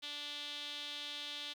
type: tone with band-pass filter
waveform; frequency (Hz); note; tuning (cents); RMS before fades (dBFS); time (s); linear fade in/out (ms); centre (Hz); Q
sawtooth; 292.4; D4; -7; -44; 0.02-1.54; 20; 3500; 4.9
effects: 11-bit